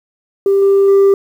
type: tone with level steps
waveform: sine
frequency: 394.3 Hz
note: G4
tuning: 10 cents sharp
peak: -7 / -5 / -3 dBFS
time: 0.46-1.14 s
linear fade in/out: 2 ms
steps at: 0.62 / 0.88 s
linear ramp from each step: 2 ms
effects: tanh soft clip ceiling -5 dBFS + 7-bit